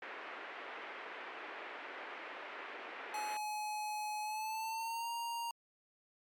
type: band-pass noise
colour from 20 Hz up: white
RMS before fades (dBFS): -47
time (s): 0.02-3.37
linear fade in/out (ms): 2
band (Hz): 330 to 2300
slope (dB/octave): 24
type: tone with pitch glide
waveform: square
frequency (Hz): 847 to 934.4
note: G#5 to A#5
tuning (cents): +34 to +4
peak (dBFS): -38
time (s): 3.14-5.51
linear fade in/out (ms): 2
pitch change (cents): +170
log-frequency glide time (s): 4.22-5.1
effects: MP3 96 kbps